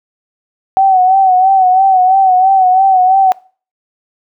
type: tone with vibrato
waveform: sine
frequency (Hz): 755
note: F#5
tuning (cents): +35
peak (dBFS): -5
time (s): 0.77-3.32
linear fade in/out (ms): 0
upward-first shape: sine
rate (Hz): 3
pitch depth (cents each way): 55
effects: noise-tail reverb RT60 0.4 s tail -23 dB re dry